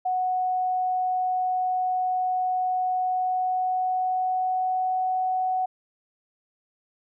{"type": "tone with pitch glide", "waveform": "sine", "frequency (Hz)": [738, 744], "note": ["F#5", "F#5"], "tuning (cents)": [-5, 9], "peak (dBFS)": -22, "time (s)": [0.05, 5.66], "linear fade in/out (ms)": 10, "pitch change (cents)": 14, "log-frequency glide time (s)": [2.95, 5.02], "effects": []}